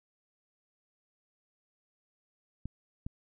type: clicks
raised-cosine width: 5 ms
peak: -25 dBFS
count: 2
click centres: 2.656 / 3.065 s
effects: none